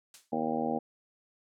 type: noise with exponential decay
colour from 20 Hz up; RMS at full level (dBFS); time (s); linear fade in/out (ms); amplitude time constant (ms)
blue; -41; 0.14-0.33; 2; 41
type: harmonic tone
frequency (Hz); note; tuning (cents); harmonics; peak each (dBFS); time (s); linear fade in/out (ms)
79.3; D#2; +33; 2 / 3 / 4 / 5 / 6 / 7 / 8 / 9 / 10; -45 / -33 / -37 / -45 / -36 / -37 / -44 / -38 / -35; 0.32-0.79; 10
effects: low-pass 8000 Hz 12 dB/octave